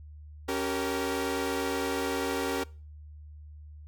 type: chord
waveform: sawtooth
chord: G diminished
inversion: second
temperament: equal with one note detuned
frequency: 277.2 / 385.9 / 466.2 Hz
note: Db4 / G4 / Bb4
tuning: 0 / -27 / 0 cents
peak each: -29 dBFS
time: 0.48-2.64 s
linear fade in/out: 10 ms
effects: noise-tail reverb RT60 0.4 s tail -23 dB re dry + added 75 Hz sine -44 dBFS peak until 3.87 s